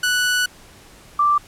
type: tone pair in turn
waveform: sawtooth / sine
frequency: 1480 / 1174.7 Hz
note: F#6 / D6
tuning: 0 / 0 cents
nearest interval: major third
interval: 400 cents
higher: first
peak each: -13 dBFS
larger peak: neither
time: 0.03-0.46 / 1.19-1.38 s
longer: first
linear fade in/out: 5 ms
effects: pink hiss -46 dBFS RMS until 1.47 s + low-pass 12000 Hz 12 dB/octave